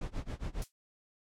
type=noise with tremolo; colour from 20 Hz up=brown; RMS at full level=-35 dBFS; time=0.01-0.64 s; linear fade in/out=5 ms; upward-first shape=sine; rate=7.3 Hz; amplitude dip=95%
type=noise with exponential decay; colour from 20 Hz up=violet; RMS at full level=-33 dBFS; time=0.62-0.72 s; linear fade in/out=0 ms; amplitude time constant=20 ms
effects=low-pass 8000 Hz 12 dB/octave